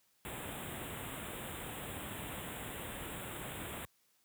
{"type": "band-stop noise", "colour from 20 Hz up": "pink", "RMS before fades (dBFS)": -43, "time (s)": [0.25, 3.85], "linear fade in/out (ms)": 0, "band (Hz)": [3700, 7400], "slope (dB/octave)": 96, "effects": ["white hiss -73 dBFS RMS until 4.24 s", "high-pass 60 Hz 12 dB/octave"]}